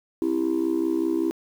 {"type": "tone with amplitude modulation", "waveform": "sine", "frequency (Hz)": 329.1, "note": "E4", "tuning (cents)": -3, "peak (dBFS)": -15, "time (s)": [0.22, 1.31], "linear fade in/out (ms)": 0, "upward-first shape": "sine", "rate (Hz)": 65.2, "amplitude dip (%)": 100, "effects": ["tanh soft clip ceiling -16 dBFS", "8-bit"]}